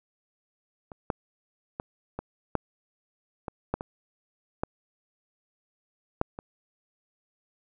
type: clicks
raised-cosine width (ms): 1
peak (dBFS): -27 / -12 / -18 / -19 / -10 / -19 / -12 / -20 / -13 / -9 / -23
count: 11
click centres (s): 0.918 / 1.102 / 1.799 / 2.19 / 2.553 / 3.482 / 3.74 / 3.809 / 4.635 / 6.214 / 6.389
effects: none